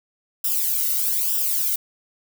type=noise with flanger; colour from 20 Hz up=violet; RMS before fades=-22 dBFS; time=0.44-1.76 s; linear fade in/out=5 ms; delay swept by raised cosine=0.46 to 1.22 ms; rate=1.1 Hz; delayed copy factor=-0.85; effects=none